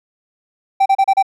triangle tone bursts, 779 Hz, G5, 11 cents flat, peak -7 dBFS, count 5, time 0.8-1.227 s, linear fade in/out 10 ms, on 59 ms, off 33 ms, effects none

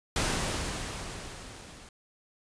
pink noise with level ramp, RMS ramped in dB -27 to -50 dBFS, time 0.16-1.89 s, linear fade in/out 2 ms, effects resampled to 22050 Hz

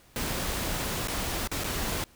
pink noise with dropouts, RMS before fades -31 dBFS, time 0.16-2.04 s, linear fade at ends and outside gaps 1 ms, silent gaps 1.074-1.083 / 1.474-1.515 / 1.637-1.642 s, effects pink hiss -58 dBFS RMS until 2.15 s

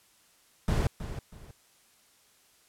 brown noise with echo, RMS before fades -26 dBFS, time 0.68-0.87 s, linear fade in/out 2 ms, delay 320 ms, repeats 2, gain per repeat -11 dB, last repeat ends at 1.51 s, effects white hiss -63 dBFS RMS until 2.68 s + low-pass 12000 Hz 12 dB/octave

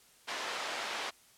pink band-pass noise, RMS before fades -38 dBFS, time 0.27-1.11 s, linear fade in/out 20 ms, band 670 to 4700 Hz, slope 12 dB/octave, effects white hiss -62 dBFS RMS until 1.37 s + low-pass 12000 Hz 12 dB/octave

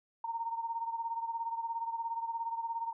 sine beating tone pair, 917 / 934 Hz, A#5 / A#5, -29 / +3 cents, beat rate 17 Hz, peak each -35 / -40 dBFS, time 0.24-2.93 s, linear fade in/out 5 ms, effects none

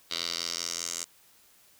10% pulse tone with band-pass filter sweep, 85.1 Hz, F2, 44 cents flat, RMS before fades -34 dBFS, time 0.1-1.05 s, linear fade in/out 20 ms, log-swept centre 4100 to 7200 Hz, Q 3.1, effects white hiss -60 dBFS RMS until 1.79 s

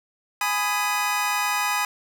25% pulse chord, G# minor, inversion none, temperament just, 830.6 / 996.7 / 1245.9 Hz, G#5 / B5 / D#6, 0 / +16 / +2 cents, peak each -23 dBFS, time 0.41-1.85 s, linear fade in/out 2 ms, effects none

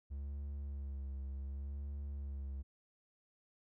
triangle tone with vibrato, 69.3 Hz, C#2, in tune, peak -38 dBFS, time 0.1-2.63 s, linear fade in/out 20 ms, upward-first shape sine, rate 0.67 Hz, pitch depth 42 cents each way, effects none

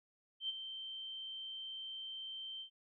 sine tone with ADSR envelope, 3121 Hz, G7, 8 cents flat, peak -34 dBFS, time 0.4-2.7 s, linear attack 90 ms, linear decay 24 ms, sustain -9 dB, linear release 94 ms, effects none

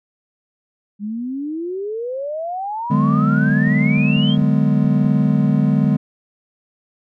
sine exponential sweep, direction up, 199.8 to 3300 Hz, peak -22 dBFS, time 0.99-4.37 s, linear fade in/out 50 ms
triangle chord, G# half-diminished seventh, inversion second, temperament just, 149.51 / 186.89 / 207.7 / 249.2 Hz, D3 / F#3 / G#3 / B3, +31 / +18 / 0 / +16 cents, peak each -15 / -20 / -15 / -18 dBFS, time 2.9-5.97 s, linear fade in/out 10 ms
clicks, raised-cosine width 3 ms, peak -24 dBFS, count 9, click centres 3.5 / 3.675 / 3.979 / 4.168 / 4.38 / 4.419 / 4.844 / 5.045 / 5.844 s
effects none

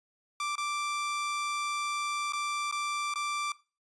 sawtooth tone with dropouts, 1174.7 Hz, D6, in tune, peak -27 dBFS, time 0.4-3.52 s, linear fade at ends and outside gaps 2 ms, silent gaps 0.555-0.58 / 2.323-2.333 / 2.713-2.724 / 3.139-3.157 s, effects noise-tail reverb RT60 0.3 s tail -18 dB re dry + resampled to 22050 Hz

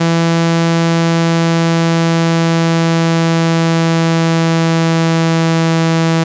sawtooth tone with pitch glide, 166.5 to 163.83 Hz, E3 to E3, +18 to -10 cents, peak -6 dBFS, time 0-6.24 s, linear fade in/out 10 ms, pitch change -28 cents, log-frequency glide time 0.74-5.83 s, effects resampled to 16000 Hz + 7-bit

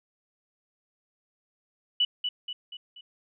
sine tone with echo, 2960 Hz, F#7, in tune, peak -20 dBFS, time 2-2.05 s, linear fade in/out 5 ms, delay 240 ms, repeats 4, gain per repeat -6 dB, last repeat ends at 3.01 s, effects none

